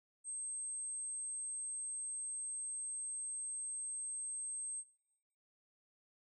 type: tone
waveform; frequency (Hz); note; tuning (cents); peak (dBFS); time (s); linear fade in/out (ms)
sine; 8360; C9; -2; -40; 0.24-4.84; 50
effects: noise-tail reverb RT60 0.9 s tail -21 dB re dry